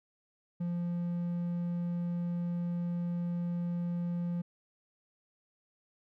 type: tone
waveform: triangle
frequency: 173.6 Hz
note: F3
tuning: 10 cents flat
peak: -29 dBFS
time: 0.6-4.42 s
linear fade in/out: 10 ms
effects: none